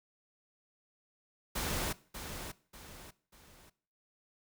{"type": "noise with echo", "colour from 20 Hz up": "pink", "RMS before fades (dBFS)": -35, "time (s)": [1.55, 1.93], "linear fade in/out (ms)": 10, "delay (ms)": 590, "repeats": 3, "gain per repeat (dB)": -8, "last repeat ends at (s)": 3.7, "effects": ["noise-tail reverb RT60 0.5 s tail -20 dB re dry"]}